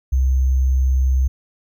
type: tone with sample-and-hold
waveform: sine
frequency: 65.41 Hz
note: C2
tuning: in tune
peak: -13 dBFS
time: 0.12-1.28 s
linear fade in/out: 10 ms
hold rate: 6300 Hz
effects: none